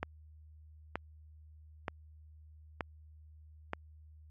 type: click train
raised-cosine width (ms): 0.5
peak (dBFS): -19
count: 5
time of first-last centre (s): 0.03-3.734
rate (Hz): 1.08
effects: added 77 Hz sine -53 dBFS peak until 4.3 s + MP3 48 kbps